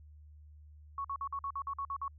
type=tone bursts; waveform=sine; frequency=1108.7 Hz; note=C#6; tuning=in tune; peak=-34 dBFS; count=10; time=0.98-2.08 s; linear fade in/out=2 ms; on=65 ms; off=50 ms; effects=added 75 Hz sine -52 dBFS peak until 2.18 s